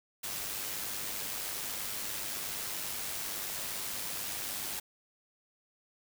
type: noise with amplitude modulation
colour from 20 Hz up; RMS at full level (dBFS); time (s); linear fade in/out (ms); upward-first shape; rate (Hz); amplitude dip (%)
white; -36; 0.23-4.8; 10; sine; 101; 35
effects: none